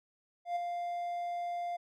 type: tone with ADSR envelope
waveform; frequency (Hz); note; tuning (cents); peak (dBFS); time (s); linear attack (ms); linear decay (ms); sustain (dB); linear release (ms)
triangle; 698.5; F5; 0; -27; 0.45-1.77; 110; 12; -5; 13
effects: none